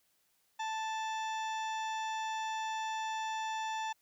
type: harmonic tone with a mistuned harmonic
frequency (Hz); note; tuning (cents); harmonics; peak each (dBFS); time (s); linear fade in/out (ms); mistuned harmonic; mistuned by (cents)
880; A5; 0; 1 / 2 / 3 / 4 / 5 / 6 / 7 / 8; -35 / -44 / -47 / -47 / -59 / -59 / -55 / -55; 0.59-3.93; 10; 7; -92
effects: white hiss -74 dBFS RMS until 4.01 s